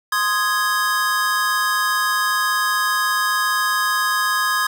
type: chord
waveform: square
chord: Ab major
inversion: first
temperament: equal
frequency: 1046.5 / 1244.5 / 1661.2 Hz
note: C6 / Eb6 / Ab6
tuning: 0 / 0 / 0 cents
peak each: -24 / -23 / -21 dBFS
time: 0.12-4.67 s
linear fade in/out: 5 ms
effects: none